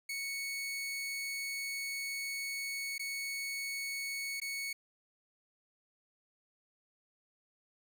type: tone with dropouts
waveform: sawtooth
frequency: 2217 Hz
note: C#7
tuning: in tune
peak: -33 dBFS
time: 0.09-4.73 s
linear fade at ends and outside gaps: 5 ms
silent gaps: 2.981-2.994 / 4.401-4.416 s
effects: none